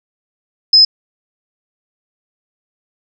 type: tone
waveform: sine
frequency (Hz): 5100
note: D#8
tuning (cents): +42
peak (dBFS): -4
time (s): 0.73-0.85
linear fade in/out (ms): 5
effects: none